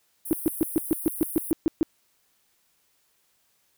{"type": "high-pass noise", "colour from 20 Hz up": "pink", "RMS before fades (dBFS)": -35, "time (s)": [0.25, 1.52], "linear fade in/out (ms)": 10, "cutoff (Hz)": 9300, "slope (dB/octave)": 96}
{"type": "tone bursts", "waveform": "sine", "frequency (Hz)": 320, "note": "D#4", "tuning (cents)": 49, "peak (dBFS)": -17, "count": 11, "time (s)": [0.31, 1.83], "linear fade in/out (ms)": 0, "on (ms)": 20, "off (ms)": 130}
{"effects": ["white hiss -68 dBFS RMS until 3.77 s"]}